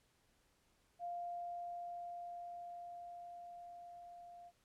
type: tone with level ramp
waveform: sine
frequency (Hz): 698.5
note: F5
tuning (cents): 0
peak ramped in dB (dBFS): -40 to -53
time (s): 0.99-4.52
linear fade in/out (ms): 50
effects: pink hiss -75 dBFS RMS until 4.64 s + low-pass 12000 Hz 12 dB/octave